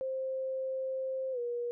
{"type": "tone with pitch glide", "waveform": "sine", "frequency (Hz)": [526, 479.6], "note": ["C5", "A#4"], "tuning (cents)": [9, 49], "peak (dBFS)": -32, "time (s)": [0.01, 1.71], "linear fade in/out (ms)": 0, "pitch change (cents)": -160, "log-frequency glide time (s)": [1.32, 1.39], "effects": []}